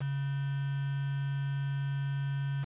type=tone with quantisation; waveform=sine; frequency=138.59 Hz; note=C#3; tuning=in tune; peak=-30 dBFS; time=0-2.65 s; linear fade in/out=20 ms; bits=7; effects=resampled to 8000 Hz